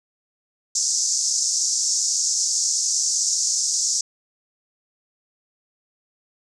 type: band-pass noise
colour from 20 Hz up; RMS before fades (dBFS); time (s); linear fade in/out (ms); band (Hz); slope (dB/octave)
pink; -22; 0.75-4.01; 5; 5400 to 7400; 48
effects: none